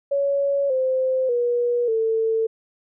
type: tone with pitch steps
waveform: sine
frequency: 560 / 519.5 / 481.9 / 447 Hz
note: C#5 / C5 / B4 / A4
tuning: +18 / -12 / -43 / +27 cents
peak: -18 dBFS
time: 0.11-2.47 s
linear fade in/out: 10 ms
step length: 590 ms
effects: none